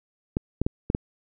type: clicks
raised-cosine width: 3 ms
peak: -10 dBFS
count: 5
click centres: 0.369 / 0.616 / 0.665 / 0.901 / 0.949 s
effects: none